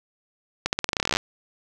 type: accelerating click train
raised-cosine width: 0.2 ms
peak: -5 dBFS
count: 18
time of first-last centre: 0.66-1.17 s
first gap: 69 ms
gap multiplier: 0.88
effects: none